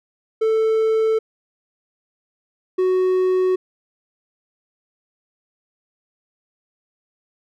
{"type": "tone pair in turn", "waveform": "triangle", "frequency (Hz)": [442, 370.6], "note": ["A4", "F#4"], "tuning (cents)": [8, 3], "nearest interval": "minor third", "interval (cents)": 305, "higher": "first", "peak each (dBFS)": -13, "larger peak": "neither", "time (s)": [[0.41, 1.19], [2.78, 3.56]], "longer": "neither", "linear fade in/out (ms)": 10, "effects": []}